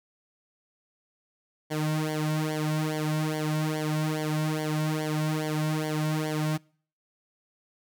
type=tone with flanger; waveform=sawtooth; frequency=154.4 Hz; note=D#3; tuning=13 cents flat; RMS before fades=-28 dBFS; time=1.7-6.58 s; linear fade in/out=20 ms; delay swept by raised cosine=0.77 to 2.47 ms; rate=2.4 Hz; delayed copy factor=-1; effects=noise-tail reverb RT60 0.5 s tail -26 dB re dry